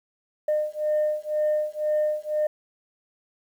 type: beating tone pair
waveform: sine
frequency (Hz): 606 / 608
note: D#5 / D#5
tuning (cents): -46 / -40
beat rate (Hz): 2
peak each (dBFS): -24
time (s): 0.48-2.47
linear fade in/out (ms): 5
effects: tanh soft clip ceiling -17 dBFS + 9-bit